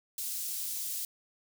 white high-pass noise, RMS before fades -36 dBFS, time 0.18-1.05 s, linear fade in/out 2 ms, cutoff 5200 Hz, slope 12 dB/octave, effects none

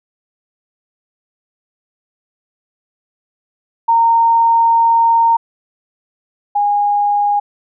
sine tone pair in turn, 921 / 820.5 Hz, A#5 / G#5, -21 / -21 cents, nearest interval major second, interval 200 cents, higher first, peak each -8 / -11 dBFS, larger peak first, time 3.88-5.37 / 6.55-7.4 s, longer first, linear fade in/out 10 ms, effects none

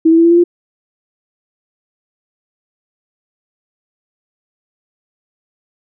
sine tone with pitch steps, 323.2 / 328.1 / 333.1 / 338.1 / 343.2 / 348.4 Hz, E4 / E4 / E4 / E4 / F4 / F4, -34 / -8 / +18 / +44 / -30 / -4 cents, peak -5 dBFS, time 0.05-0.44 s, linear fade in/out 10 ms, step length 65 ms, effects none

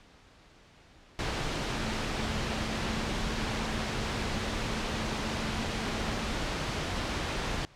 sine tone in noise, 220 Hz, A3, in tune, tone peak -39 dBFS, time 1.75-6.32 s, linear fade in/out 0 ms, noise pink, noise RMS -32 dBFS, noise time 1.19-7.65 s, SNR -10 dB, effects pink hiss -57 dBFS RMS until 7.75 s + low-pass 5000 Hz 12 dB/octave

